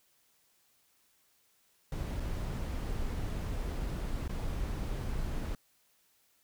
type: noise with dropouts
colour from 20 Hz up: brown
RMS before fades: -35 dBFS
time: 1.92-5.55 s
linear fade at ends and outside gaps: 2 ms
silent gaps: 2.199-2.203 / 4.279-4.293 s
effects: white hiss -70 dBFS RMS until 6.43 s